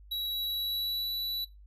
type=tone with pitch glide; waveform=square; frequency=3891 to 3945 Hz; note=B7 to B7; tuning=-27 to -3 cents; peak=-31 dBFS; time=0.11-1.45 s; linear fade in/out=10 ms; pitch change=+24 cents; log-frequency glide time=0.23-1.13 s; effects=noise-tail reverb RT60 0.2 s tail -18 dB re dry + added 50 Hz sine -50 dBFS peak until 1.66 s